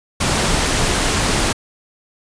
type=noise; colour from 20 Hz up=pink; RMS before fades=-17 dBFS; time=0.2-1.53 s; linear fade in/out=10 ms; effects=resampled to 22050 Hz